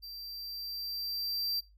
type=tone with level ramp; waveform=square; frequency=4700 Hz; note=D8; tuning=1 cent sharp; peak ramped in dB=-43 to -30 dBFS; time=0.02-1.61 s; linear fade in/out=20 ms; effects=noise-tail reverb RT60 0.2 s tail -17 dB re dry + added 50 Hz sine -58 dBFS peak until 1.77 s